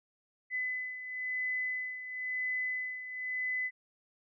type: beating tone pair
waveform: sine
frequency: 2011 / 2011.98 Hz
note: B6 / B6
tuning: +31 / +32 cents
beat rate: 0.98 Hz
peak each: -34 / -40 dBFS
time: 0.5-3.71 s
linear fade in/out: 50 ms
effects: none